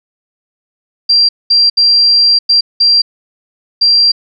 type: tone bursts at uneven times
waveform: sine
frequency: 4735 Hz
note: D8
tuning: 13 cents sharp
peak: -5 dBFS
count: 6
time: 1.09-1.29 / 1.5-1.7 / 1.77-2.39 / 2.49-2.61 / 2.8-3.02 / 3.81-4.12 s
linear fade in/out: 10 ms
effects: none